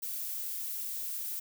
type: noise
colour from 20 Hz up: violet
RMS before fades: -37 dBFS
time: 0.02-1.4 s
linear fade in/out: 10 ms
effects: none